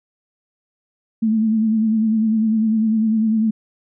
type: tone with vibrato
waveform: sine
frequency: 220 Hz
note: A3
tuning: in tune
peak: -14 dBFS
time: 1.22-3.51 s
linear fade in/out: 10 ms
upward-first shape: sine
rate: 10 Hz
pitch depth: 47 cents each way
effects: none